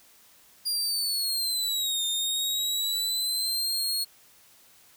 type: linear two-way sweep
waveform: sawtooth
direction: down then up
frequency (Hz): 4830 to 3630 to 4327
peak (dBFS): -23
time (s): 0.65-4.05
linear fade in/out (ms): 20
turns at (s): 2.05
effects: white hiss -57 dBFS RMS until 4.96 s